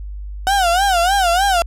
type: tone with vibrato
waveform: 35% pulse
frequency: 740 Hz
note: F#5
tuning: in tune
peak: -11 dBFS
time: 0.47-1.62 s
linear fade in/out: 0 ms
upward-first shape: sine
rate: 3.3 Hz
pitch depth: 150 cents each way
effects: added 50 Hz sine -26 dBFS peak until 1.66 s + low-pass 12000 Hz 12 dB/octave